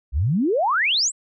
sine exponential sweep, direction up, 58.27 to 8320 Hz, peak -17 dBFS, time 0.12-1.12 s, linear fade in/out 50 ms, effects none

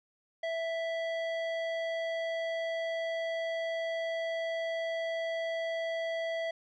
square tone with low-pass filter, 659.3 Hz, E5, in tune, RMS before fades -34 dBFS, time 0.43-6.51 s, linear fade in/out 5 ms, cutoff 2900 Hz, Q 1.2, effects none

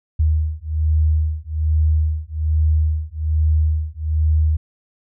sine beating tone pair, 77.2 / 78.4 Hz, D#2 / D#2, -13 / +14 cents, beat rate 1.2 Hz, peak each -18 dBFS, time 0.19-4.57 s, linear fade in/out 10 ms, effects none

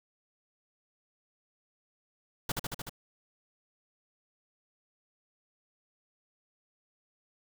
pink noise with echo, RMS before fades -31 dBFS, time 2.49-2.52 s, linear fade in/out 5 ms, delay 75 ms, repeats 5, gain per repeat -2 dB, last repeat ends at 2.895 s, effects none

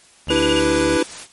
20% pulse tone with vibrato, 73.42 Hz, D2, in tune, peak -21 dBFS, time 0.27-0.97 s, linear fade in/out 5 ms, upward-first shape sine, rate 7.8 Hz, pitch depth 13 cents each way
sine tone bursts, 2847 Hz, F7, 33 cents sharp, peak -20 dBFS, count 5, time 0.29-0.595 s, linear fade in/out 2 ms, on 37 ms, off 30 ms
square chord, E minor seventh, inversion third, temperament equal, 293.7 / 329.6 / 392 / 493.9 Hz, D4 / E4 / G4 / B4, 0 / 0 / 0 / 0 cents, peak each -23 / -20 / -26 / -20 dBFS, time 0.3-1.03 s, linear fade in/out 5 ms
white noise with tremolo, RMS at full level -33 dBFS, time 0.55-1.28 s, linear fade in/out 50 ms, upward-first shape triangle, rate 5.3 Hz, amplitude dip 35%
effects white hiss -50 dBFS RMS until 1.32 s + MP3 48 kbps

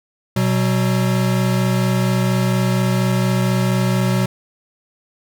square tone pair together, 123.47 / 187.74 Hz, B2 / F#3, 0 / +25 cents, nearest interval perfect fifth, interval 725 cents, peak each -18 / -19 dBFS, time 0.36-4.26 s, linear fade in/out 5 ms, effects none

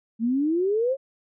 sine exponential sweep, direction up, 220 to 554.4 Hz, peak -20 dBFS, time 0.19-0.97 s, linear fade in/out 50 ms, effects none

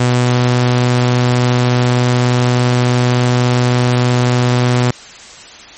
sawtooth tone, 123.47 Hz, B2, in tune, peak -6 dBFS, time 0-4.91 s, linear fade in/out 5 ms, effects white hiss -35 dBFS RMS until 5.77 s + MP3 32 kbps

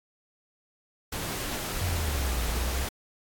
pink noise, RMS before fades -33 dBFS, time 1.12-2.89 s, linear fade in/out 5 ms
sine exponential two-way sweep, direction down then up, 92.5 to 56 to 67.6 Hz, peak -27 dBFS, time 1.81-2.85 s, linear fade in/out 5 ms, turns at 2.46 s
effects AAC 64 kbps

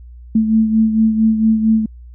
sine beating tone pair, 220 / 224.4 Hz, A3 / A3, 0 / +34 cents, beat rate 4.4 Hz, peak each -11 / -19 dBFS, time 0.35-1.86 s, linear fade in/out 5 ms, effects added 60 Hz sine -34 dBFS peak until 2.14 s

